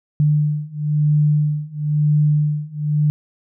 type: beating tone pair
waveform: sine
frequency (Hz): 149.1 / 150.1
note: D3 / D3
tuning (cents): +27 / +38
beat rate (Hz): 1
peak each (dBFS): -18 / -17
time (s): 0.2-3.1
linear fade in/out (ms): 0
effects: none